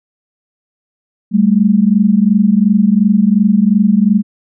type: tone pair together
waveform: sine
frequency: 195.4 / 218.2 Hz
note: G3 / A3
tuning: -5 / -14 cents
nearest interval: major second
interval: 191 cents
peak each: -10 dBFS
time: 1.31-4.23 s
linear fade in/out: 50 ms
effects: none